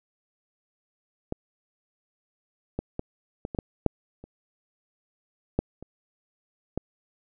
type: clicks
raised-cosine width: 2 ms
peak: -15 / -15 / -16 / -18 / -20 / -12 / -6 / -30 / -9 / -27 / -14 dBFS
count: 11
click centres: 1.324 / 2.79 / 2.994 / 3.451 / 3.548 / 3.588 / 3.863 / 4.24 / 5.59 / 5.826 / 6.776 s
effects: none